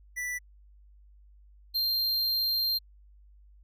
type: tone pair in turn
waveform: square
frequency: 1973 / 4181 Hz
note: B6 / C8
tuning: -2 / -2 cents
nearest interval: octave + minor second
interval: 1300 cents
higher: second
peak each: -32 / -26 dBFS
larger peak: second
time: 0.16-0.39 / 1.74-2.79 s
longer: second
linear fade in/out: 20 ms
effects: added 50 Hz sine -53 dBFS peak until 3.63 s